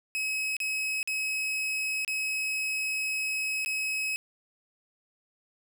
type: tone with dropouts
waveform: 40% pulse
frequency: 2558 Hz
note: D#7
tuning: 47 cents sharp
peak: -27 dBFS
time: 0.15-4.16 s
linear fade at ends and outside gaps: 0 ms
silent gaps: 0.567-0.602 / 1.029-1.075 / 2.048-2.078 / 3.648-3.66 s
effects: none